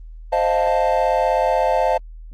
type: chord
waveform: triangle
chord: F dominant seventh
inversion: second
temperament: equal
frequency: 523.3 / 622.3 / 698.5 / 880 Hz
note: C5 / Eb5 / F5 / A5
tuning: 0 / 0 / 0 / 0 cents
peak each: -19 dBFS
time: 0.32-1.98 s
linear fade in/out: 10 ms
effects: added 40 Hz sine -34 dBFS peak until 2.33 s + Opus 24 kbps